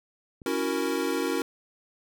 click, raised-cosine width 3 ms, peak -32 dBFS, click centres 0.418 s
square chord, F# dominant seventh, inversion second, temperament equal, 277.2 / 329.6 / 370 / 466.2 Hz, C#4 / E4 / F#4 / A#4, 0 / 0 / 0 / 0 cents, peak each -32 dBFS, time 0.46-1.42 s, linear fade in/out 2 ms
effects none

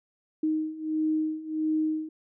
sine beating tone pair, 311.1 / 312.6 Hz, D#4 / D#4, 0 / +8 cents, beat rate 1.5 Hz, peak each -30 / -27 dBFS, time 0.43-2.09 s, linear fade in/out 5 ms, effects none

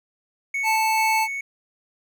triangle tone with tremolo, 2217 Hz, C#7, in tune, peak -21 dBFS, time 0.54-1.41 s, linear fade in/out 5 ms, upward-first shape square, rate 2.3 Hz, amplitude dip 35%
square tone, 880 Hz, A5, in tune, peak -20 dBFS, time 0.63-1.28 s, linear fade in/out 50 ms
effects none

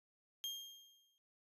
35% pulse tone with exponential decay, 3214 Hz, G7, 43 cents sharp, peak -37 dBFS, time 0.44-1.18 s, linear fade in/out 0 ms, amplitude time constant 160 ms, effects resampled to 32000 Hz

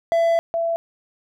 triangle / sine tone pair in turn, 669 / 669 Hz, E5 / E5, +25 / +25 cents, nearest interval unison, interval 0 cents, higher neither, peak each -13 / -19 dBFS, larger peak first, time 0.12-0.39 / 0.54-0.76 s, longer first, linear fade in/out 0 ms, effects none

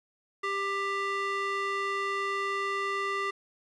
square tone with band-pass filter, 395.4 Hz, G4, 15 cents sharp, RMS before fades -31 dBFS, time 0.43-3.31 s, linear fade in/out 10 ms, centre 1600 Hz, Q 1.6, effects resampled to 24000 Hz + 10-bit

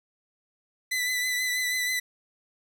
sawtooth tone with vibrato, 1998 Hz, B6, 20 cents sharp, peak -22 dBFS, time 0.91-2 s, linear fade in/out 10 ms, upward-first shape triangle, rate 6.2 Hz, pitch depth 31 cents each way, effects none

